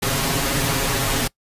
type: noise with comb filter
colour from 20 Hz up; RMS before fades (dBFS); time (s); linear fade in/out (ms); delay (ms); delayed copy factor
pink; -21; 0.02-1.28; 10; 7.3; +1
effects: noise-tail reverb RT60 0.1 s tail -23 dB re dry + resampled to 32000 Hz